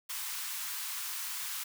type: high-pass noise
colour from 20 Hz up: white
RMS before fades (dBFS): -38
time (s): 0.09-1.64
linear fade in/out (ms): 10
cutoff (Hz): 910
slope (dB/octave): 48
effects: none